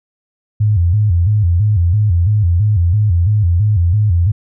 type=tone with vibrato; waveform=sine; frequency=95.5 Hz; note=G2; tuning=45 cents flat; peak=-9 dBFS; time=0.6-4.32 s; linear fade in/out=10 ms; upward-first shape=square; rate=3 Hz; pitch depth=180 cents each way; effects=none